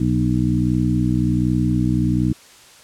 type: harmonic tone with a mistuned harmonic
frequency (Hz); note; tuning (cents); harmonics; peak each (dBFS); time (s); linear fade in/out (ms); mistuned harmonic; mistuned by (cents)
61.3; B1; -12; 1 / 2 / 3 / 4 / 5; -26 / -20 / -21 / -23 / -22; 0-2.33; 5; 5; +15
effects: white hiss -46 dBFS RMS until 2.83 s + low-pass 9000 Hz 12 dB/octave